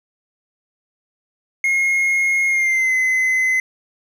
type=tone with pitch glide; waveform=triangle; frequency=2152 to 2042 Hz; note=C7 to C7; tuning=+48 to -43 cents; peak=-13 dBFS; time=1.64-3.6 s; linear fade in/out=2 ms; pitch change=-91 cents; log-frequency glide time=2.47-2.94 s; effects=none